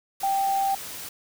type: tone in noise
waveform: sine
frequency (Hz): 784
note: G5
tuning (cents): 0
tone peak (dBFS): -21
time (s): 0.23-0.75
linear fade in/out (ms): 5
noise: white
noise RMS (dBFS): -37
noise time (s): 0.2-1.09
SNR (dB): +13
effects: none